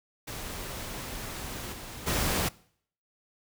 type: noise with level steps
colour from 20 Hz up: pink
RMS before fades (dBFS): -38 / -42 / -28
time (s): 0.27-2.49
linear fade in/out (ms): 10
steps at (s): 1.72 / 2.06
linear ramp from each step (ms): 20
effects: noise-tail reverb RT60 0.6 s tail -22 dB re dry